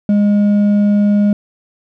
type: tone with hard clipping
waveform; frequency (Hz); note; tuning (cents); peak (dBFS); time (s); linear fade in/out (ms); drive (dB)
sine; 205.3; G#3; -20; -10; 0.09-1.33; 2; 4
effects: none